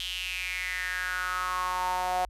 sawtooth tone with high-pass filter sweep, 182.6 Hz, F#3, 23 cents flat, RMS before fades -31 dBFS, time 0-2.25 s, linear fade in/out 2 ms, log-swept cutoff 3200 to 710 Hz, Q 6.2, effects added 50 Hz sine -46 dBFS peak until 2.29 s + resampled to 32000 Hz

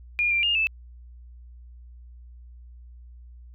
sine tone with pitch steps, 2421 / 2372 / 2829 / 2629 Hz, D#7 / D7 / F7 / E7, -48 / +17 / +22 / -5 cents, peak -20 dBFS, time 0.19-0.67 s, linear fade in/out 0 ms, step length 120 ms, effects added 60 Hz sine -43 dBFS peak until 3.54 s

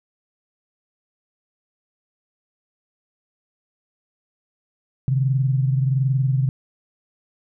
sine tone pair together, 131.2 / 152.51 Hz, C3 / D#3, +5 / -34 cents, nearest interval minor third, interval 261 cents, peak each -17 / -25 dBFS, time 5.08-6.49 s, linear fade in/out 0 ms, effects none

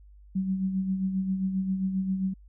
sine tone with tremolo, 190 Hz, F#3, 46 cents sharp, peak -23 dBFS, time 0.35-2.34 s, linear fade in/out 10 ms, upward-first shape sine, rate 7.5 Hz, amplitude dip 50%, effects added 50 Hz sine -49 dBFS peak until 2.48 s

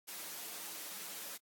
white noise with comb filter, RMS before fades -45 dBFS, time 0.07-1.38 s, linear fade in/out 20 ms, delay 7.9 ms, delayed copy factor -0.55, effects high-pass 200 Hz 12 dB/octave + AAC 64 kbps

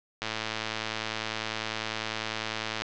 click train, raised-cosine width 0.2 ms, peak -13 dBFS, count 287, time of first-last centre 0.22-2.82 s, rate 110 Hz, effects low-pass 5000 Hz 12 dB/octave

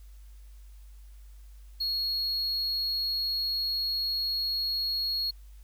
triangle tone, 4314 Hz, C#8, 48 cents flat, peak -26 dBFS, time 1.8-5.31 s, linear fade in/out 10 ms, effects added 50 Hz sine -46 dBFS peak until 5.63 s + white hiss -65 dBFS RMS until 5.63 s

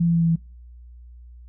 sine tone with pitch steps, 169.7 / 168.53 / 167.36 / 166.21 / 165.06 Hz, F3 / E3 / E3 / E3 / E3, -49 / +39 / +27 / +15 / +3 cents, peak -16 dBFS, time 0-0.36 s, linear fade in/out 10 ms, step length 72 ms, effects noise-tail reverb RT60 0.4 s tail -26 dB re dry + added 60 Hz sine -41 dBFS peak until 1.48 s

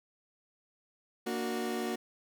30% pulse chord, Bb augmented, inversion none, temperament equal with one note detuned, 233.1 / 293.7 / 367.2 Hz, Bb3 / D4 / F#4, 0 / 0 / -13 cents, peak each -33 / -39 / -33 dBFS, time 1.26-1.96 s, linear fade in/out 10 ms, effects none

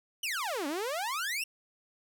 sawtooth exponential two-way sweep, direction down then up, 3100 to 271.1 to 2824 Hz, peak -28 dBFS, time 0.23-1.44 s, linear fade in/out 5 ms, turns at 0.67 s, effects none

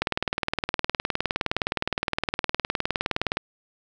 click train, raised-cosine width 0.3 ms, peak -7 dBFS, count 66, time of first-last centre 0.02-3.371 s, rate 19.4 Hz, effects none

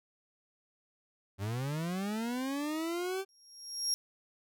40% pulse linear sweep, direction up, 93.8 to 392 Hz, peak -32 dBFS, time 1.38-3.25 s, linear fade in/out 50 ms
35% pulse tone with exponential growth, 5588 Hz, F8, in tune, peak -24 dBFS, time 3.29-3.94 s, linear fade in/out 0 ms, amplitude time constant 140 ms
effects none

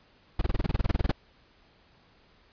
brown noise bursts, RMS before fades -23 dBFS, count 15, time 0.39-1.115 s, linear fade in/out 5 ms, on 25 ms, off 25 ms, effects pink hiss -61 dBFS RMS until 2.52 s + resampled to 11025 Hz

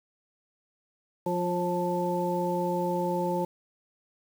harmonic tone with a mistuned harmonic, 176.1 Hz, F3, 15 cents sharp, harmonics 1 / 2 / 3 / 5, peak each -31 / -31 / -31 / -31 dBFS, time 1.26-3.45 s, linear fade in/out 5 ms, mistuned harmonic 3, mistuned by +21 cents, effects 8-bit

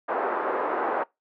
pink band-pass noise, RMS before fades -27 dBFS, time 0.08-1.04 s, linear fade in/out 10 ms, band 390 to 1400 Hz, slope 24 dB/octave, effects noise-tail reverb RT60 0.2 s tail -24 dB re dry

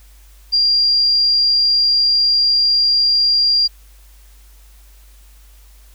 sine tone, 4778 Hz, D8, 29 cents sharp, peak -11 dBFS, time 0.52-3.68 s, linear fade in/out 20 ms, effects added 50 Hz sine -42 dBFS peak until 5.94 s + white hiss -52 dBFS RMS until 5.94 s

